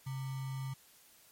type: tone with sample-and-hold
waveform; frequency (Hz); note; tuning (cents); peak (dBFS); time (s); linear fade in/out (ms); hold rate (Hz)
sine; 133.6; C3; +36; -36; 0.06-0.74; 10; 1050
effects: white hiss -62 dBFS RMS until 1.31 s + MP3 64 kbps